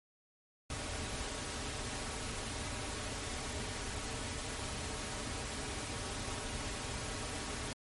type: noise with comb filter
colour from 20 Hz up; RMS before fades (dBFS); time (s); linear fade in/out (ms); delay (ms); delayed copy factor
pink; -40; 0.7-7.73; 2; 5.8; -0.55
effects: MP3 48 kbps